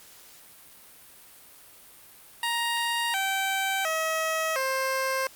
15% pulse tone with pitch steps, 937 / 774.4 / 640 / 528.9 Hz, A#5 / G5 / D#5 / C5, +9 / -21 / +49 / +19 cents, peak -19 dBFS, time 2.43-5.27 s, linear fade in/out 2 ms, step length 710 ms, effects white hiss -51 dBFS RMS until 5.35 s + Opus 48 kbps

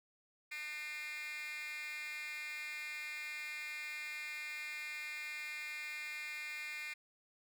10% pulse tone with high-pass filter, 301.5 Hz, D4, 46 cents sharp, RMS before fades -44 dBFS, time 0.51-6.94 s, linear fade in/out 10 ms, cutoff 2300 Hz, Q 9.6, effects none

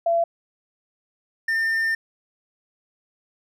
sine / triangle tone pair in turn, 676 / 1804.7 Hz, E5 / A6, +43 / +43 cents, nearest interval octave + perfect fourth, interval 1700 cents, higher second, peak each -17 / -18 dBFS, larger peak first, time 0.06-0.24 / 1.48-1.95 s, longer second, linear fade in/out 5 ms, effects none

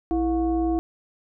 sine tone with frequency modulation, 329.6 Hz, E4, in tune, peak -20 dBFS, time 0.11-0.79 s, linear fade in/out 0 ms, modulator 387 Hz, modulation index 0.71, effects none

